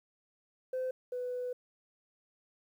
sine tone pair in turn, 514 / 496.8 Hz, C5 / B4, -31 / +10 cents, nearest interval minor second, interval 59 cents, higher first, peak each -30 / -33 dBFS, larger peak first, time 0.73-0.91 / 1.12-1.53 s, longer second, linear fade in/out 5 ms, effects tanh soft clip ceiling -30 dBFS + 11-bit

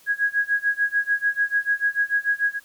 sine tone with tremolo, 1653 Hz, G#6, 9 cents flat, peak -16 dBFS, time 0.06-2.6 s, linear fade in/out 50 ms, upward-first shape sine, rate 6.8 Hz, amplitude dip 95%, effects white hiss -54 dBFS RMS until 2.64 s

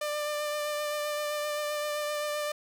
sawtooth tone with vibrato, 595 Hz, D5, 22 cents sharp, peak -26 dBFS, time 0.01-2.52 s, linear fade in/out 5 ms, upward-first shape triangle, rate 7.7 Hz, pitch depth 18 cents each way, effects none

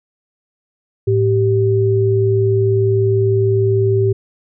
sine tone pair together, 109.19 / 389.1 Hz, A2 / G4, -13 / -13 cents, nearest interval octave + minor seventh, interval 2200 cents, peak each -14 dBFS, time 1.07-4.13 s, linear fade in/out 10 ms, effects none

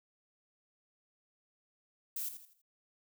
violet noise with echo, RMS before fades -38 dBFS, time 2.16-2.29 s, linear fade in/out 5 ms, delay 82 ms, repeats 4, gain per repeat -9 dB, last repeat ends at 2.618 s, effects none

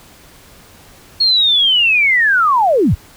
sine linear sweep, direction down, 4328 to 49.55 Hz, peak -9 dBFS, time 1.2-2.95 s, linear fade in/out 10 ms, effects pink hiss -43 dBFS RMS until 3.16 s

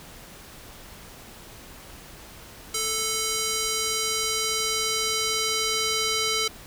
square tone with band-pass filter sweep, 440 Hz, A4, in tune, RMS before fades -26 dBFS, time 2.74-6.48 s, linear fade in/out 5 ms, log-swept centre 7300 to 4700 Hz, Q 1.1, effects pink hiss -45 dBFS RMS until 6.66 s

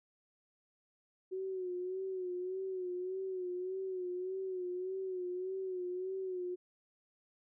sine tone with vibrato, 370 Hz, F#4, in tune, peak -36 dBFS, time 1.31-6.56 s, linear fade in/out 20 ms, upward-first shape sine, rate 1.7 Hz, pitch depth 57 cents each way, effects none

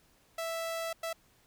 sawtooth tone bursts at uneven times, 659.3 Hz, E5, in tune, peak -30 dBFS, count 2, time 0.38-0.93 / 1.03-1.13 s, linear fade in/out 5 ms, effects pink hiss -66 dBFS RMS until 1.46 s

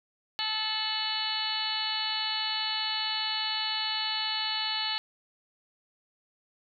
harmonic tone with a mistuned harmonic, 435.1 Hz, A4, 19 cents flat, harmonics 2 / 3 / 4 / 5 / 6 / 7 / 8 / 9 / 10, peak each -37 / -43 / -39 / -41 / -43 / -34 / -40 / -36 / -33 dBFS, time 0.39-4.98 s, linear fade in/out 0 ms, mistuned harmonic 7, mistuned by -37 cents, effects none

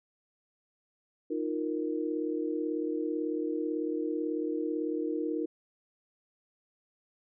sine chord, Eb suspended second, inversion none, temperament equal, 311.1 / 349.2 / 466.2 Hz, Eb4 / F4 / Bb4, 0 / 0 / 0 cents, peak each -32 / -35 / -35 dBFS, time 1.3-5.46 s, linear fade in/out 10 ms, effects none

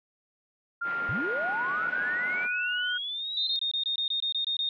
sine tone with pitch glide, 1396.9 to 1466.3 Hz, F6 to F#6, 0 to -16 cents, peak -28 dBFS, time 0.81-2.98 s, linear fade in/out 10 ms, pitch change +84 cents, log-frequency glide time 1.01-1.76 s
white band-pass noise, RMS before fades -41 dBFS, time 0.83-2.49 s, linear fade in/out 50 ms, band 150 to 2100 Hz, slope 24 dB/octave
sine linear sweep, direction up, 84.7 to 4242 Hz, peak -31 dBFS, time 1.09-3.56 s, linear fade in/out 0 ms
sine tone bursts, 3682 Hz, A#7, 22 cents flat, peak -26 dBFS, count 11, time 3.37-4.69 s, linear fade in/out 2 ms, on 100 ms, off 22 ms
effects none

